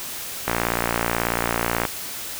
click train, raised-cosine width 0.5 ms, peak -5 dBFS, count 81, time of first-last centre 0.48-1.852 s, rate 58.3 Hz, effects white hiss -32 dBFS RMS until 2.39 s

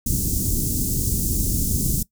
pink band-stop noise, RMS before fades -22 dBFS, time 0.06-2.03 s, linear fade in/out 5 ms, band 290 to 6600 Hz, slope 24 dB/octave, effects noise-tail reverb RT60 0.1 s tail -21 dB re dry

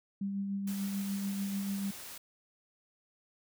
sine tone with tremolo, 197.9 Hz, G3, 17 cents sharp, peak -31 dBFS, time 0.21-1.91 s, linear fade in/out 5 ms, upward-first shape sine, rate 6.8 Hz, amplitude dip 30%
white noise, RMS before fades -46 dBFS, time 0.67-2.18 s, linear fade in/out 5 ms
effects none

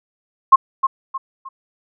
sine tone with echo, 1070 Hz, C6, 38 cents sharp, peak -3 dBFS, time 0.52-0.56 s, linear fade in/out 10 ms, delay 310 ms, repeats 3, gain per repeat -9 dB, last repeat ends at 1.49 s, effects none

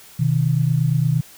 sine tone pair together, 127.82 / 156.5 Hz, C3 / D#3, -40 / +10 cents, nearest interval major third, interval 350 cents, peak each -18 dBFS, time 0.19-1.21 s, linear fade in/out 10 ms, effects white hiss -45 dBFS RMS until 1.37 s

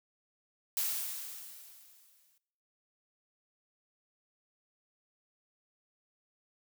blue noise with exponential decay, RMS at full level -31 dBFS, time 0.77-2.38 s, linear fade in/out 1 ms, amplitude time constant 350 ms, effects noise-tail reverb RT60 0.8 s tail -20 dB re dry

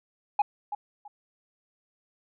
sine tone with echo, 828 Hz, G#5, 5 cents flat, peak -16 dBFS, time 0.39-0.42 s, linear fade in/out 5 ms, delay 330 ms, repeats 2, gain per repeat -13 dB, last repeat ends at 1.08 s, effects tanh soft clip ceiling -18 dBFS

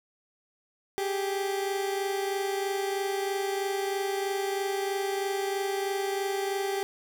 30% pulse tone pair together, 391.6 / 414.7 Hz, G4 / G#4, -2 / -3 cents, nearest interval minor second, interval 99 cents, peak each -26 / -33 dBFS, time 0.98-6.83 s, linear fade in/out 0 ms, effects none

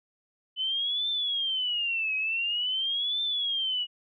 sine tone with vibrato, 3010 Hz, F#7, 29 cents sharp, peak -26 dBFS, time 0.56-3.87 s, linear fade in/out 50 ms, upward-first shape triangle, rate 0.47 Hz, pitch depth 300 cents each way, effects none

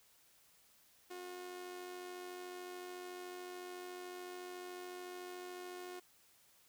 sawtooth tone with amplitude modulation, 360.4 Hz, F#4, 45 cents flat, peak -40 dBFS, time 1.1-6 s, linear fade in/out 10 ms, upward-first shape sine, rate 93.8 Hz, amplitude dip 45%, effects white hiss -68 dBFS RMS until 6.68 s

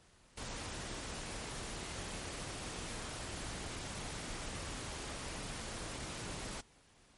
pink noise, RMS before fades -43 dBFS, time 0.37-6.61 s, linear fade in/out 5 ms, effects pink hiss -65 dBFS RMS until 7.17 s + MP3 48 kbps

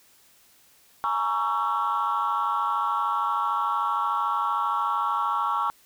sine chord, A# half-diminished seventh, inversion third, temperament just, 839.1 / 932.3 / 1118.8 / 1342.6 Hz, G#5 / A#5 / C#6 / E6, +18 / 0 / +16 / +31 cents, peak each -30 / -28 / -25 / -27 dBFS, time 1.04-5.7 s, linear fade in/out 0 ms, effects tanh soft clip ceiling -17 dBFS + white hiss -58 dBFS RMS until 5.85 s

